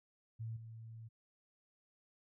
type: tone with level steps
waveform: sine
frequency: 112.9 Hz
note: A2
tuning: 45 cents sharp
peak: -40 / -48 dBFS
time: 0.39-1.09 s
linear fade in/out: 20 ms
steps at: 0.56 s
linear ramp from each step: 10 ms
effects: none